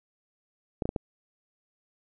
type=clicks; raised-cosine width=2 ms; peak=-15 dBFS; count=4; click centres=0.822 / 0.855 / 0.891 / 0.962 s; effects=none